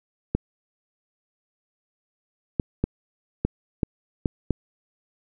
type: clicks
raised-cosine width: 3 ms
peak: -8 dBFS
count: 7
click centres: 0.35 / 2.598 / 2.84 / 3.45 / 3.832 / 4.258 / 4.507 s
effects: none